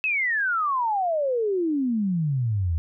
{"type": "exponential sweep", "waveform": "sine", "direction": "down", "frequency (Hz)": [2637, 77.7], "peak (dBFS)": -21, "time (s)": [0.04, 2.78], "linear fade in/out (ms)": 0, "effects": []}